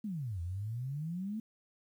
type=exponential two-way sweep; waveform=sine; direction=down then up; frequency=226 to 83 to 226 Hz; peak=-35 dBFS; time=0.04-1.4 s; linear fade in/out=5 ms; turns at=0.41 s; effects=11-bit